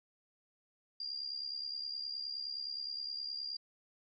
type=tone with amplitude modulation; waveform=sine; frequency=4795 Hz; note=D8; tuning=35 cents sharp; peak=-35 dBFS; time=1-3.57 s; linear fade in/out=5 ms; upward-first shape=sine; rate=69.6 Hz; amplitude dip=70%; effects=none